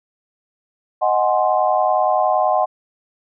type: chord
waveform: sine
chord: Ab dominant seventh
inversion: second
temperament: equal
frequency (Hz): 622.3 / 740 / 830.6 / 1046.5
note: Eb5 / Gb5 / Ab5 / C6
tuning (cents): 0 / 0 / 0 / 0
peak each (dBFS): -19 / -17 / -22 / -22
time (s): 1.01-2.66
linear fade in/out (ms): 20
effects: none